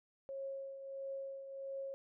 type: tone with tremolo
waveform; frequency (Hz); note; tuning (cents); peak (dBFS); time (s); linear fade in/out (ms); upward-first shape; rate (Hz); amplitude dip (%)
sine; 544; C#5; -33; -39; 0.29-1.94; 0; triangle; 1.5; 60
effects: none